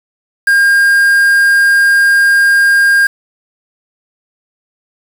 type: tone with quantisation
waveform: triangle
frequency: 1610 Hz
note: G6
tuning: 46 cents sharp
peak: -4 dBFS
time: 0.47-3.07 s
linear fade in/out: 5 ms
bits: 4
effects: none